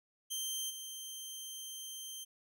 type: tone with level steps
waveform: 15% pulse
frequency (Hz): 3138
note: G7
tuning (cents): +1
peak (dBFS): -29 / -36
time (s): 0.3-2.25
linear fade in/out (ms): 20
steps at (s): 0.69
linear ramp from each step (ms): 20
effects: none